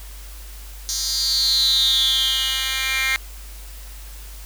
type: tone with high-pass filter sweep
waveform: 10% pulse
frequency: 264.4 Hz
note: C4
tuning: 18 cents sharp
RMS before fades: -20 dBFS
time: 0.89-3.16 s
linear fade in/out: 0 ms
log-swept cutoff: 5400 to 2200 Hz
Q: 9.9
effects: added 50 Hz sine -35 dBFS peak until 4.45 s + white hiss -43 dBFS RMS until 4.45 s